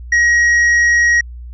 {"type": "tone with hard clipping", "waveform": "sine", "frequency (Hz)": 1895, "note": "A#6", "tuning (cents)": 28, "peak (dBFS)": -10, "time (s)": [0.12, 1.21], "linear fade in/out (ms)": 5, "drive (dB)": 4, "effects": ["added 60 Hz sine -28 dBFS peak until 1.53 s", "resampled to 16000 Hz"]}